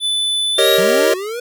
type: tone with pitch glide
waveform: square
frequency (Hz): 3497 to 3792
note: A7 to A#7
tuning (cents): -11 to +29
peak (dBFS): -16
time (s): 0-0.8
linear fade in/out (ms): 50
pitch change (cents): +140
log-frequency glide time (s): 0.54-0.68
type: chord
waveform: square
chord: Eb dominant seventh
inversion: first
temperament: equal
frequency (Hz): 392 / 466.2 / 554.4 / 622.3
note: G4 / Bb4 / Db5 / Eb5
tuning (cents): 0 / 0 / 0 / 0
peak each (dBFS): -18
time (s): 0.58-1.14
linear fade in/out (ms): 5
type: linear sweep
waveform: square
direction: up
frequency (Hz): 167.9 to 493.9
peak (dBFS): -23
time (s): 0.78-1.4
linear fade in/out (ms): 5
effects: none